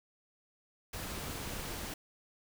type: noise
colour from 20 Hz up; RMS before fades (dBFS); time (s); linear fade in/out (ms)
pink; -41; 0.93-1.94; 5
type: click train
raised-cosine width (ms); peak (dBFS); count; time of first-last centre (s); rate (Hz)
3; -34; 15; 1-1.833; 16.8
effects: none